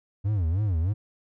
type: tone with vibrato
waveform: triangle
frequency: 92.5 Hz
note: F#2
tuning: in tune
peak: -20 dBFS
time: 0.24-0.94 s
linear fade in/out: 20 ms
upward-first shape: sine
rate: 3.2 Hz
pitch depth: 270 cents each way
effects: none